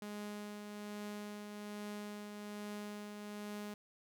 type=tone with tremolo; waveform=sawtooth; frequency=207.7 Hz; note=G#3; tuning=in tune; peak=-38 dBFS; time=0.02-3.74 s; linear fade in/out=2 ms; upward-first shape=triangle; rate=1.2 Hz; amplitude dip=40%; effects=none